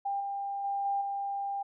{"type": "tone with level steps", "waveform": "sine", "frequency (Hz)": 797, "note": "G5", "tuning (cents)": 28, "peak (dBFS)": [-29, -32, -29, -27, -31], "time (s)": [0.05, 1.63], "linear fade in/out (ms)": 10, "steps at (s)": [0.2, 0.64, 0.85, 1.01], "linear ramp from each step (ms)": 5, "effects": []}